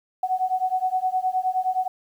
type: beating tone pair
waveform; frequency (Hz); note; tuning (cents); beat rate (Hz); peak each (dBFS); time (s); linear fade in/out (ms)
sine; 740 / 749.6; F#5 / F#5; 0 / +22; 9.6; -24; 0.23-1.88; 5
effects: 9-bit